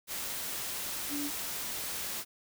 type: tone in noise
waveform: sine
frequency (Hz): 289.4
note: D4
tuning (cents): -25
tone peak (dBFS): -34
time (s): 1.09-1.31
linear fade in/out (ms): 50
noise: white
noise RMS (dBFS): -37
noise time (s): 0.07-2.25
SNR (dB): 0
effects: none